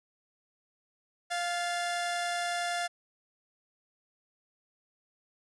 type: tone pair together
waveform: sawtooth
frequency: 698.5 / 1730.9 Hz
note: F5 / A6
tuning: 0 / -29 cents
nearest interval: octave + major third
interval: 1571 cents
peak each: -27 / -34 dBFS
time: 1.3-2.88 s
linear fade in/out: 20 ms
effects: resampled to 24000 Hz